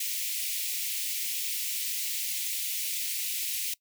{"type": "high-pass noise", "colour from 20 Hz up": "white", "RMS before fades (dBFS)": -32, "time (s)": [0, 3.74], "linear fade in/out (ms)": 5, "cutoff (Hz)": 2100, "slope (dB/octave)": 48, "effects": ["noise-tail reverb RT60 0.1 s tail -22 dB re dry"]}